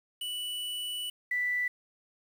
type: tone pair in turn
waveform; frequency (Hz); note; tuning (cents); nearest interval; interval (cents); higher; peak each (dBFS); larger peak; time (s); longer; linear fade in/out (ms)
square / sine; 2960 / 1975.6; F#7 / B6; 0 / 0; perfect fifth; 700; first; -34 / -27; second; 0.21-1.1 / 1.31-1.68; first; 5
effects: 9-bit